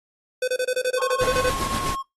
square tone bursts, 506 Hz, B4, 42 cents sharp, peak -21 dBFS, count 13, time 0.42-1.498 s, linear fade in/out 5 ms, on 58 ms, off 27 ms
triangle tone, 1081 Hz, C#6, 44 cents flat, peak -25 dBFS, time 0.97-2.03 s, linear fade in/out 20 ms
pink noise with tremolo, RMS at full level -27 dBFS, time 1.21-1.95 s, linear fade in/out 2 ms, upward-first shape triangle, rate 7.8 Hz, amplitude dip 50%
effects noise-tail reverb RT60 0.2 s tail -23 dB re dry + AAC 32 kbps

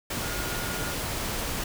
sine tone in noise, 1428 Hz, F6, 38 cents sharp, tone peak -38 dBFS, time 0.22-0.94 s, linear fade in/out 5 ms, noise pink, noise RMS -31 dBFS, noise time 0.1-1.64 s, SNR -10 dB, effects none

